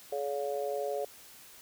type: harmonic tone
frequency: 141.7 Hz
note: C#3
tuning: 38 cents sharp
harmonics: 3 / 4 / 5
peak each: -35 / -34 / -38 dBFS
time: 0.12-1.05 s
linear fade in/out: 5 ms
effects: white hiss -53 dBFS RMS until 1.61 s